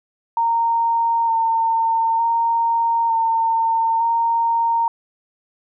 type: tone with vibrato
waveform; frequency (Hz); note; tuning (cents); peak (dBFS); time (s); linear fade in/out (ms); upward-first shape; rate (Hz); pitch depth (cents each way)
sine; 916; A#5; -31; -15; 0.37-4.88; 2; square; 0.55; 15
effects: none